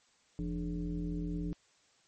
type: tone with frequency modulation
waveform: sine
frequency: 170 Hz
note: F3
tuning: 46 cents flat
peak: -33 dBFS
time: 0.39-1.53 s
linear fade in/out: 0 ms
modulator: 127 Hz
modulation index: 1.2
effects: white hiss -68 dBFS RMS until 2.07 s + MP3 32 kbps